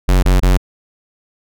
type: tone bursts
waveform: square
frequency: 46 Hz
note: F#1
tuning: 9 cents flat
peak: -9 dBFS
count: 3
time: 0.08-0.574 s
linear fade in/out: 10 ms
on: 150 ms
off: 22 ms
effects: none